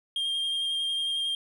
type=tone with vibrato; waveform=triangle; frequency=3210 Hz; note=G7; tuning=40 cents sharp; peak=-25 dBFS; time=0.16-1.35 s; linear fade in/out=2 ms; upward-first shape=square; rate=11 Hz; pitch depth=11 cents each way; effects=none